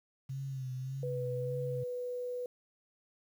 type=tone with vibrato; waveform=sine; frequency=132.1 Hz; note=C3; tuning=17 cents sharp; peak=-36 dBFS; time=0.29-1.84 s; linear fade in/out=10 ms; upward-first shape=sine; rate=1.7 Hz; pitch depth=57 cents each way
type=tone; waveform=sine; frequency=493.9 Hz; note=B4; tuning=in tune; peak=-35 dBFS; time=1.03-2.46 s; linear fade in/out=2 ms
effects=10-bit